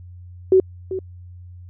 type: tone with echo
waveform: sine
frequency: 376.7 Hz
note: F#4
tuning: 31 cents sharp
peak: -9 dBFS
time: 0.52-0.6 s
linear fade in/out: 2 ms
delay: 390 ms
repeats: 1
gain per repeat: -13 dB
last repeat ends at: 0.99 s
effects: added 89 Hz sine -37 dBFS peak until 1.69 s